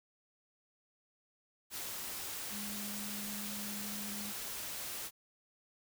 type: tone in noise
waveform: sine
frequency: 206.5 Hz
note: G#3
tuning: 10 cents flat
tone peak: -44 dBFS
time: 2.5-4.34 s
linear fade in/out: 50 ms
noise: white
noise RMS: -42 dBFS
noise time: 1.7-5.11 s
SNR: -5 dB
effects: none